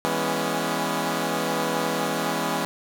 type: chord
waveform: 10% pulse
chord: C# minor seventh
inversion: first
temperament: equal with one note detuned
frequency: 164.81 / 205 / 246.9 / 277.2 Hz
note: E3 / G#3 / B3 / C#4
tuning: 0 / -22 / 0 / 0 cents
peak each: -21 dBFS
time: 0.05-2.65 s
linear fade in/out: 0 ms
effects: none